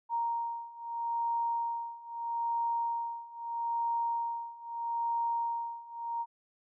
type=beating tone pair; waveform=sine; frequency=932.3 / 933.08 Hz; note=A#5 / A#5; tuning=0 / +1 cents; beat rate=0.78 Hz; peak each=-35 / -33 dBFS; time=0.09-6.26 s; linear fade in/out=50 ms; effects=none